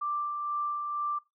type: tone with tremolo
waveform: sine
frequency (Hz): 1178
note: D6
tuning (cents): +5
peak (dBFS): -28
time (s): 0.01-1.19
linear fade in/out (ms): 10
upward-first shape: sine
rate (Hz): 2.1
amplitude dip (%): 35
effects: noise-tail reverb RT60 0.2 s tail -20 dB re dry